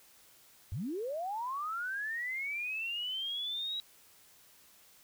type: linear sweep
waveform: sine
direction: up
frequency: 77.78 to 3881 Hz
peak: -34 dBFS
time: 0.72-3.8 s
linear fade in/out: 0 ms
effects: white hiss -61 dBFS RMS until 5.03 s